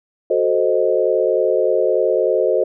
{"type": "chord", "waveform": "sine", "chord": "F# diminished seventh", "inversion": "none", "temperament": "equal", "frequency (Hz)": [370, 440, 523.3, 622.3], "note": ["F#4", "A4", "C5", "Eb5"], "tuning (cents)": [0, 0, 0, 0], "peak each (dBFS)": [-20, -19, -18, -20], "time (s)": [0.3, 2.64], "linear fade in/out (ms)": 5, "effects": []}